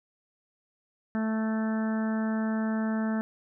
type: harmonic tone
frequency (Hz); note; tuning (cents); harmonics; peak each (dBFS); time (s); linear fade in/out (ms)
220; A3; 0; 1 / 2 / 3 / 4 / 5 / 6 / 7 / 8; -26 / -41 / -38 / -42 / -47 / -43 / -43 / -44; 1.15-3.21; 0
effects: none